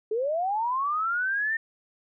sine linear sweep, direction up, 415.5 to 1828 Hz, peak -24 dBFS, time 0.11-1.57 s, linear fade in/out 5 ms, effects none

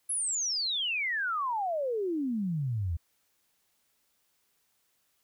sine exponential sweep, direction down, 11175 to 77.78 Hz, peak -28 dBFS, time 0.09-2.97 s, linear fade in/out 10 ms, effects white hiss -73 dBFS RMS until 5.23 s

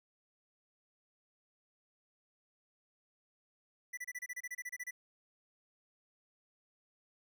square tone bursts, 1975.5 Hz, B6, in tune, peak -40 dBFS, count 14, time 3.93-4.91 s, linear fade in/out 10 ms, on 44 ms, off 28 ms, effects none

